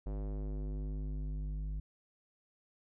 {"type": "tone with low-pass filter sweep", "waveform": "square", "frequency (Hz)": 50.8, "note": "G#1", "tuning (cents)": -38, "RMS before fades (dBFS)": -38, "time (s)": [0.06, 1.8], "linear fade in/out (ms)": 5, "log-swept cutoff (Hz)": [630, 130], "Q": 1, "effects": []}